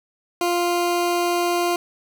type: tone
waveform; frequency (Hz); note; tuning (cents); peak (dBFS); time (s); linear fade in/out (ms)
20% pulse; 349.2; F4; 0; -14; 0.41-1.76; 2
effects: none